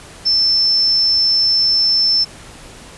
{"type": "tone", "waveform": "sine", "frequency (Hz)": 5310, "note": "E8", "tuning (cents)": 12, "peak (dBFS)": -11, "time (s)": [0.25, 2.25], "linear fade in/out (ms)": 20, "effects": ["pink hiss -38 dBFS RMS until 2.97 s", "resampled to 24000 Hz"]}